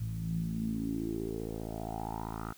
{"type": "tone with low-pass filter sweep", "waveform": "10% pulse", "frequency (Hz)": 55.1, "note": "A1", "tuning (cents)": 3, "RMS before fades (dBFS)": -36, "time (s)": [0, 2.53], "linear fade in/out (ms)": 10, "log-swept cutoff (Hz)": [120, 1300], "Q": 5.9, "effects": ["white hiss -58 dBFS RMS until 2.57 s"]}